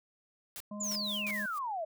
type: noise bursts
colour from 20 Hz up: white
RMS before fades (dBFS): -43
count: 3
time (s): 0.56-1.309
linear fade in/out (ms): 0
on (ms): 43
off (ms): 310
type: harmonic tone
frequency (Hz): 207.4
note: G#3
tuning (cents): -2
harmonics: 1 / 3 / 5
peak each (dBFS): -39 / -46 / -49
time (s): 0.71-1.46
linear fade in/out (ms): 5
type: exponential sweep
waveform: sine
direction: down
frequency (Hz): 7320 to 613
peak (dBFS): -33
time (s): 0.8-1.85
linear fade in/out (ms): 10
type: noise with tremolo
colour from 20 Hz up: blue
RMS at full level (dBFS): -46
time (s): 0.83-1.59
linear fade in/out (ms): 10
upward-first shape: sine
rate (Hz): 4.1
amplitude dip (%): 80
effects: none